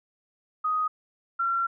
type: tone pair in turn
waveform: sine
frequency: 1250 / 1365.2 Hz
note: D#6 / F6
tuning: +8 / -40 cents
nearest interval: major second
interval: 152 cents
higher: second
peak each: -23 dBFS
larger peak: neither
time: 0.64-0.88 / 1.39-1.67 s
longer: second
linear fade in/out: 10 ms
effects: none